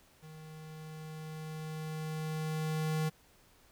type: tone with level ramp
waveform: square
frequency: 156.5 Hz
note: D#3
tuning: 10 cents sharp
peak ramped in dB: -49 to -30 dBFS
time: 0.22-3.1 s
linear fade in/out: 20 ms
effects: pink hiss -64 dBFS RMS until 3.71 s